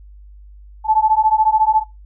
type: beating tone pair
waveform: sine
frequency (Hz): 863 / 877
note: A5 / A5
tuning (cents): -34 / -6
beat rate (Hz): 14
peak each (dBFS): -15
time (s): 0.84-1.84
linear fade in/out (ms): 50
effects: noise-tail reverb RT60 0.2 s tail -18 dB re dry + added 50 Hz sine -38 dBFS peak until 2.05 s